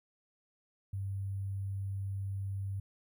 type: tone with sample-and-hold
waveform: sine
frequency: 97.9 Hz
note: G2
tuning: 2 cents flat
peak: -34 dBFS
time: 0.93-2.8 s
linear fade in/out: 5 ms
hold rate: 11025 Hz
effects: none